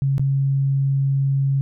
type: tone with dropouts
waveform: sine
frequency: 137.1 Hz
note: C#3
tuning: 19 cents flat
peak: -16 dBFS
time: 0.02-1.61 s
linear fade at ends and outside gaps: 0 ms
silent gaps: 0.181-0.195 s
effects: none